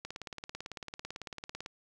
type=click train; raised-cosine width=0.2 ms; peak=-23 dBFS; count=30; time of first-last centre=0.05-1.661 s; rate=18 Hz; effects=none